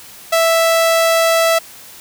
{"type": "tone", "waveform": "sawtooth", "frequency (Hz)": 659.3, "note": "E5", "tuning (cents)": 0, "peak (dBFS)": -7, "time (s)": [0.32, 1.59], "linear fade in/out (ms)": 10, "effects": ["white hiss -38 dBFS RMS until 2 s"]}